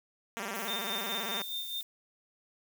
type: tone with vibrato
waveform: 5% pulse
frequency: 212.2 Hz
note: G#3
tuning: 38 cents sharp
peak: -24 dBFS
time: 0.37-1.42 s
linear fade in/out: 0 ms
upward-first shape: square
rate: 18 Hz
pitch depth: 140 cents each way
type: noise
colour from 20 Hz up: violet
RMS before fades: -43 dBFS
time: 0.55-1.83 s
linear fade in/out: 2 ms
type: tone with tremolo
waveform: sine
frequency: 3620 Hz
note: A7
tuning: 48 cents sharp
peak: -33 dBFS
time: 0.68-1.81 s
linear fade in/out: 0 ms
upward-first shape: sine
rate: 4.8 Hz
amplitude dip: 60%
effects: none